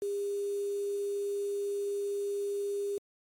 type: tone with quantisation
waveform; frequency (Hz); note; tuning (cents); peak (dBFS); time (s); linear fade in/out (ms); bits
sine; 403.4; G4; +50; -30; 0.02-2.98; 2; 8
effects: MP3 64 kbps